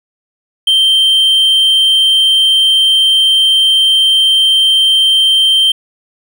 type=tone; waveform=triangle; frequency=3136 Hz; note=G7; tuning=in tune; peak=-5 dBFS; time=0.67-5.72 s; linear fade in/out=5 ms; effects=none